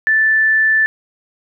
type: tone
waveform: sine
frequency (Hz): 1759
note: A6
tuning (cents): -1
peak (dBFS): -10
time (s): 0.07-0.86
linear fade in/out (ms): 0
effects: none